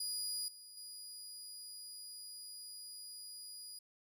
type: tone with level steps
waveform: 25% pulse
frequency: 4898 Hz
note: D#8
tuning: 28 cents flat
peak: -33 / -48 / -43 dBFS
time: 0-3.79 s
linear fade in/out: 5 ms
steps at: 0.48 / 0.77 s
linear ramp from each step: 2 ms
effects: none